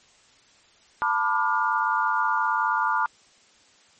sine chord, B half-diminished seventh, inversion third, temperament just, 889 / 987.8 / 1185.3 / 1422.4 Hz, A5 / B5 / D6 / F6, +18 / 0 / +16 / +31 cents, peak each -26 dBFS, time 1.02-3.06 s, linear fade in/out 0 ms, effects white hiss -57 dBFS RMS until 3.99 s + MP3 32 kbps

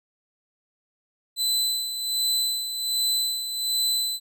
sawtooth tone with tremolo, 4019 Hz, B7, 30 cents sharp, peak -18 dBFS, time 1.36-4.2 s, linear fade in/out 50 ms, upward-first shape sine, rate 1.3 Hz, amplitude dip 60%, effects none

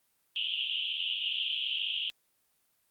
pink band-pass noise, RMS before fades -33 dBFS, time 0.36-2.1 s, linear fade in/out 0 ms, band 2800 to 3300 Hz, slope 96 dB/octave, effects white hiss -73 dBFS RMS until 2.9 s + Opus 32 kbps

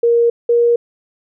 sine tone pair in turn, 469.5 / 473 Hz, A#4 / A#4, +12 / +25 cents, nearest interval unison, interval 13 cents, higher second, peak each -9 dBFS, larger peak neither, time 0.03-0.3 / 0.49-0.76 s, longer neither, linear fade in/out 5 ms, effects none

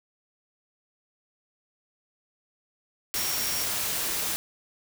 sine tone in noise, 5588 Hz, F8, in tune, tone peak -33 dBFS, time 3.16-3.64 s, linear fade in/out 0 ms, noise white, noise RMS -29 dBFS, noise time 3.14-4.36 s, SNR -7 dB, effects none

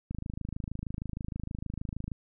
click train, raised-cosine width 5 ms, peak -23 dBFS, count 54, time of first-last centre 0.11-2.118 s, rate 26.4 Hz, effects none

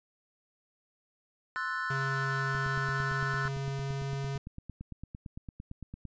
triangle chord, F# half-diminished seventh, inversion second, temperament equal, 1046.5 / 1318.5 / 1480 / 1760 Hz, C6 / E6 / F#6 / A6, 0 / 0 / 0 / 0 cents, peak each -37 / -36 / -33 / -36 dBFS, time 1.56-3.48 s, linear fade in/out 0 ms
square tone with pitch glide, 136.2 to 137.86 Hz, C#3 to C#3, -30 to -9 cents, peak -33 dBFS, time 1.9-4.38 s, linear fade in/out 5 ms, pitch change +21 cents, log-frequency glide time 2.32-4.26 s
click train, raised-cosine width 5 ms, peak -29 dBFS, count 32, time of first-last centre 2.55-6.053 s, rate 8.85 Hz
effects resampled to 16000 Hz

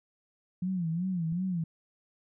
sine tone with vibrato, 174.61 Hz, F3, in tune, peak -28 dBFS, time 0.62-1.64 s, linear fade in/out 5 ms, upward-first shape sine, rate 2.7 Hz, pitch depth 140 cents each way
click, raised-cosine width 5 ms, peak -35 dBFS, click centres 1.325 s
effects none

